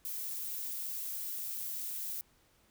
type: noise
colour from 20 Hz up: violet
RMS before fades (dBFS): -39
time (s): 0.05-2.21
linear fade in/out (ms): 0
effects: pink hiss -68 dBFS RMS until 2.7 s